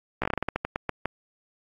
slowing click train, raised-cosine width 0.5 ms, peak -11 dBFS, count 14, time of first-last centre 0.22-1.056 s, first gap 15 ms, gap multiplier 1.22, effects AAC 48 kbps

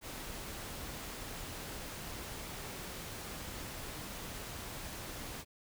pink noise, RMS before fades -44 dBFS, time 0.01-5.45 s, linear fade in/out 50 ms, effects none

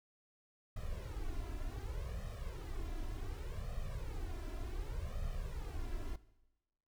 brown noise with flanger, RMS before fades -41 dBFS, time 0.76-6.16 s, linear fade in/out 5 ms, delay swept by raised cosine 1.6 to 3 ms, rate 0.67 Hz, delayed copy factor +0.95, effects noise-tail reverb RT60 1.0 s tail -18 dB re dry

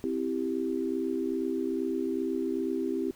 sine chord, C major, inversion none, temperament equal, 261.6 / 329.6 / 392 Hz, C4 / E4 / G4, 0 / 0 / 0 cents, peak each -32 dBFS, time 0.04-3.11 s, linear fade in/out 0 ms, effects pink hiss -57 dBFS RMS until 3.15 s

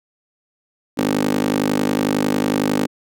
15% pulse tone with high-pass filter, 51 Hz, G#1, 31 cents flat, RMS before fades -19 dBFS, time 0.97-2.87 s, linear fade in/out 20 ms, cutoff 290 Hz, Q 4.8, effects none

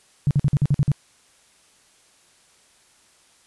sine tone bursts, 142.9 Hz, D3, 47 cents flat, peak -14 dBFS, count 8, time 0.27-0.917 s, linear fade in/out 0 ms, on 38 ms, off 49 ms, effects white hiss -57 dBFS RMS until 3.46 s + resampled to 24000 Hz

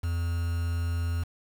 triangle tone with quantisation, 84.9 Hz, F2, 48 cents flat, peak -24 dBFS, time 0.03-1.24 s, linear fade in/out 10 ms, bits 7, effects none

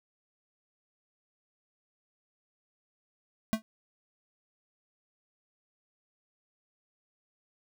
square tone with exponential decay, 220 Hz, A3, in tune, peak -21 dBFS, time 3.53-3.62 s, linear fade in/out 0 ms, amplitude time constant 19 ms, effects none

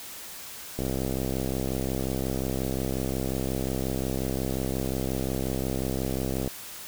click train, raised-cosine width 2 ms, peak -16 dBFS, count 374, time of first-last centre 0.79-6.476 s, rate 65.6 Hz, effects white hiss -41 dBFS RMS until 6.87 s

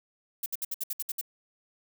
violet noise bursts, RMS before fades -32 dBFS, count 9, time 0.43-1.213 s, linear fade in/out 5 ms, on 31 ms, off 63 ms, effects none

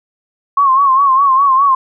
sine tone with vibrato, 1087 Hz, C#6, 34 cents flat, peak -7 dBFS, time 0.57-1.75 s, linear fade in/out 5 ms, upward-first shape sine, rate 4.9 Hz, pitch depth 78 cents each way, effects none

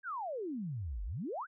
sine exponential two-way sweep, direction down then up, 1660 to 44.51 to 1660 Hz, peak -36 dBFS, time 0.03-1.47 s, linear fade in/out 50 ms, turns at 1.04 s, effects none

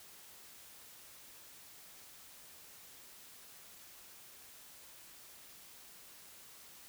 silence, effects white hiss -56 dBFS RMS until 6.88 s

